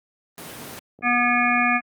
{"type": "noise", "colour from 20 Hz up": "pink", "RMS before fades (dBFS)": -36, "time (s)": [0.38, 0.79], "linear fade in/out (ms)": 0}
{"type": "click train", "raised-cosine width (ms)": 2, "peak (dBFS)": -32, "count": 33, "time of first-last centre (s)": [0.99, 1.638], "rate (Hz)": 49.4}
{"type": "harmonic tone", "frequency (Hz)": 242.8, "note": "B3", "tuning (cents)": -29, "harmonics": [1, 3, 5, 7, 9, 10], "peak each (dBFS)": [-24, -24, -24, -24, -24, -24], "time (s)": [1.02, 1.81], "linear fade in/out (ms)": 50}
{"effects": ["high-pass 150 Hz 12 dB/octave", "Opus 24 kbps"]}